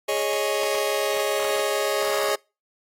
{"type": "chord", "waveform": "sawtooth", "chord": "Ab suspended fourth", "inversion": "none", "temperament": "just", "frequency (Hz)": [415.3, 553.7, 623], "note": ["Ab4", "Db5", "Eb5"], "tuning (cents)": [0, -2, 2], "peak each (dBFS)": [-22, -22, -23], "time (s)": [0.08, 2.36], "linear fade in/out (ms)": 10, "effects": ["noise-tail reverb RT60 0.3 s tail -26 dB re dry", "AAC 48 kbps"]}